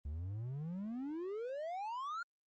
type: exponential sweep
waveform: triangle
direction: up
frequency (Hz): 69.3 to 1433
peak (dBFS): -37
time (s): 0.05-2.23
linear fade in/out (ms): 5
effects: Opus 24 kbps

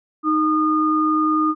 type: tone pair together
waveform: sine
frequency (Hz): 310.7 / 1222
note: D#4 / D#6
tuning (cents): -2 / -32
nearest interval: 2 octaves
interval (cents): 2370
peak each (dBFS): -18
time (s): 0.23-1.55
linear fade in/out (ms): 50
effects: none

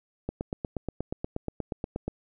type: click train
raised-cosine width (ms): 2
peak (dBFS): -17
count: 16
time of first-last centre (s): 0.29-2.08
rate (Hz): 8.38
effects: none

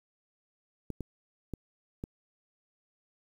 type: clicks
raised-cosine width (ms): 3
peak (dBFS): -23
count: 4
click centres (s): 0.903 / 1.007 / 1.537 / 2.039
effects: 9-bit

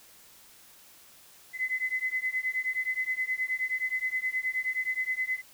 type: beating tone pair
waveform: sine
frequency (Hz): 2026 / 2035.5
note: B6 / C7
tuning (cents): +44 / -48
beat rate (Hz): 9.5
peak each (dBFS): -31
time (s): 1.53-5.42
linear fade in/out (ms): 50
effects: white hiss -55 dBFS RMS until 5.53 s

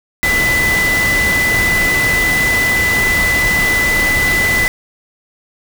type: tone in noise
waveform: sine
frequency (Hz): 2000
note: B6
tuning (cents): +21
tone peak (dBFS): -12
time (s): 0.23-4.68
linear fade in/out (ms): 0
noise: pink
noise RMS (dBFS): -19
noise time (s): 0.23-4.68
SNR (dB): +4
effects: none

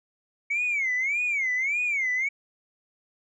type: tone with vibrato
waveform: sine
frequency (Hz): 2217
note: C#7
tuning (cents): 0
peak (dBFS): -22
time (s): 0.5-2.29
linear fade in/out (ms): 10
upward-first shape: sine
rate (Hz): 1.7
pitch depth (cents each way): 190
effects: tanh soft clip ceiling -20 dBFS

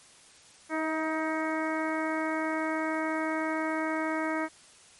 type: harmonic tone with a mistuned harmonic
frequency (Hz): 315.4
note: D#4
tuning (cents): +24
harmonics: 1 / 2 / 3 / 4 / 5 / 6 / 7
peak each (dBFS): -31 / -34 / -36 / -37 / -38 / -39 / -39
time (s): 0.69-4.49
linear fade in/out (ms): 50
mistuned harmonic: 2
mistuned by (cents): +16
effects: white hiss -55 dBFS RMS until 4.99 s + MP3 48 kbps

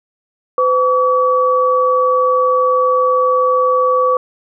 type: tone pair together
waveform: sine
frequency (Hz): 508 / 1140.4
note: B4 / C#6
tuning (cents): +49 / +49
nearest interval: octave + major second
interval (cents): 1400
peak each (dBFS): -13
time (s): 0.58-4.17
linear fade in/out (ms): 2
effects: none

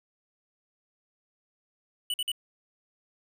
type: tone bursts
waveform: square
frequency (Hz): 2961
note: F#7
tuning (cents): +1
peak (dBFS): -28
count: 3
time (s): 2.1-2.317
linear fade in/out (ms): 2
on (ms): 39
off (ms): 50
effects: none

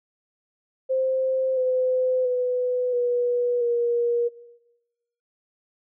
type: tone with pitch steps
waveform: sine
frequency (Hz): 523.3 / 510.8 / 498.5 / 486.6 / 474.9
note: C5 / C5 / B4 / B4 / A#4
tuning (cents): 0 / -42 / +16 / -26 / +32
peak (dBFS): -20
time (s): 0.89-4.29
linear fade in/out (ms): 20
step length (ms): 680
effects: noise-tail reverb RT60 1.0 s tail -19 dB re dry

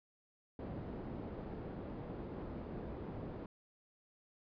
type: low-pass noise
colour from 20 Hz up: white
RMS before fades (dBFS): -45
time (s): 0.59-3.46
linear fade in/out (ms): 2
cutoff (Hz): 390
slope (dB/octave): 12
effects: resampled to 11025 Hz

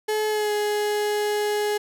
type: tone with pitch glide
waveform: 35% pulse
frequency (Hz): 428.5 to 417.7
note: A4 to G#4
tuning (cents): -46 to +10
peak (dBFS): -20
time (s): 0.08-1.78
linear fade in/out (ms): 10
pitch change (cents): -44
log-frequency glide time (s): 0.29-0.52
effects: none

